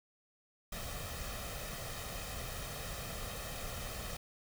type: noise with comb filter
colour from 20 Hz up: pink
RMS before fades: -42 dBFS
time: 0.72-4.17 s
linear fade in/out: 5 ms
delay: 1.6 ms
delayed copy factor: +0.6
effects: none